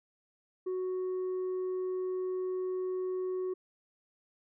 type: tone with tanh clipping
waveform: sine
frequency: 370 Hz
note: F#4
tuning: in tune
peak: -32 dBFS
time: 0.66-3.54 s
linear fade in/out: 10 ms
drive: 2 dB
effects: none